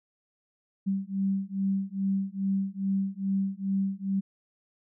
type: beating tone pair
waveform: sine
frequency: 193.4 / 195.8 Hz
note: G3 / G3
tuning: -23 / -2 cents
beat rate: 2.4 Hz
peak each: -29 dBFS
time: 0.86-4.21 s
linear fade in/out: 20 ms
effects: none